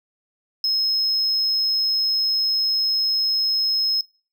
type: tone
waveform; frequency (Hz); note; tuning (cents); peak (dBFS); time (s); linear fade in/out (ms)
triangle; 5160; E8; -38; -17; 0.64-4.01; 2
effects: noise-tail reverb RT60 0.4 s tail -25 dB re dry